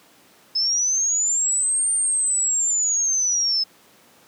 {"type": "linear two-way sweep", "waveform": "sine", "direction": "up then down", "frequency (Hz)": [5170, 8870, 5170], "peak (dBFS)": -18, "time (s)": [0.55, 3.64], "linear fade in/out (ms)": 10, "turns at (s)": 1.92, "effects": ["pink hiss -53 dBFS RMS until 4.27 s", "high-pass 200 Hz 12 dB/octave"]}